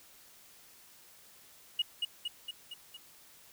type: tone with echo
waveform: triangle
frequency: 2882 Hz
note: F#7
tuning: 46 cents flat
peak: -23 dBFS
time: 1.79-1.82 s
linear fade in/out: 5 ms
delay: 230 ms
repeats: 5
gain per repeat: -4 dB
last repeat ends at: 2.97 s
effects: tanh soft clip ceiling -24 dBFS + white hiss -58 dBFS RMS until 3.52 s